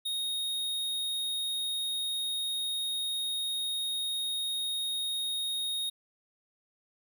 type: tone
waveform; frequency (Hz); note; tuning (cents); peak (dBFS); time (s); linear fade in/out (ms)
square; 3729; A#7; 0; -31; 0.05-5.9; 10
effects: none